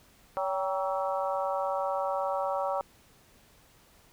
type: harmonic tone with a mistuned harmonic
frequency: 188.8 Hz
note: F#3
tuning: 35 cents sharp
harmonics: 3 / 4 / 5 / 6 / 7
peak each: -31 / -33 / -35 / -37 / -38 dBFS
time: 0.37-2.81 s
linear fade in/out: 0 ms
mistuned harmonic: 4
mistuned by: +54 cents
effects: pink hiss -60 dBFS RMS until 4.12 s